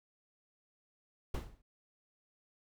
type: noise with exponential decay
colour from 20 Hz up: brown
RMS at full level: -31 dBFS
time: 1.34-1.62 s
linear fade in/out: 5 ms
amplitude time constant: 59 ms
effects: none